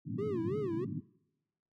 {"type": "band-pass noise", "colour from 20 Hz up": "pink", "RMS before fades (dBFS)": -39, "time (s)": [0.05, 1.01], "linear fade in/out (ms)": 20, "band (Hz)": [100, 320], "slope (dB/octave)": 96}
{"type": "tone with vibrato", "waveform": "triangle", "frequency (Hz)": 373.7, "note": "F#4", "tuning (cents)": 17, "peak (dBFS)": -31, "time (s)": [0.18, 0.85], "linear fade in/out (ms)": 10, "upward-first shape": "sine", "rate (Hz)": 3.1, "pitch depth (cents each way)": 240}
{"effects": ["noise-tail reverb RT60 1.0 s tail -24 dB re dry"]}